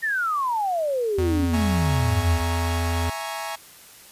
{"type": "exponential sweep", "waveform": "sine", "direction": "down", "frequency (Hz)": [1864.7, 72.4], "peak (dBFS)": -21, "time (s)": [0.02, 2.42], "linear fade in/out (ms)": 20}
{"type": "tone", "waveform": "square", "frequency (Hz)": 84.6, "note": "E2", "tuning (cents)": 45, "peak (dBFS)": -23, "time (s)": [1.18, 3.1], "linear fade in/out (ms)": 5}
{"type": "chord", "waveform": "sawtooth", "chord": "A# half-diminished seventh", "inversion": "second", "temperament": "equal", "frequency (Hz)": [659.3, 830.6, 932.3, 1108.7], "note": ["E5", "G#5", "A#5", "C#6"], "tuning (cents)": [0, 0, 0, 0], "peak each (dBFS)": [-31, -29, -31, -32], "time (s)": [1.53, 3.56], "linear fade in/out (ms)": 10}
{"effects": ["white hiss -47 dBFS RMS until 4.11 s", "resampled to 32000 Hz"]}